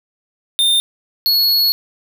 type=tone pair in turn; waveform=square; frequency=3622 / 4352 Hz; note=A7 / C#8; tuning=+49 / -33 cents; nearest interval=minor third; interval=318 cents; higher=second; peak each=-12 dBFS; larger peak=neither; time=0.59-0.8 / 1.26-1.72 s; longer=second; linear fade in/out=0 ms; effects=none